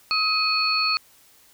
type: tone cluster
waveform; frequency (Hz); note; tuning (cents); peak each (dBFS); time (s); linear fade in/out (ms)
sine; 1273 / 2499 / 4385; D#6 / D#7 / C#8; +39 / +7 / -20; -25 / -25 / -22; 0.11-0.97; 0
effects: white hiss -55 dBFS RMS until 1.53 s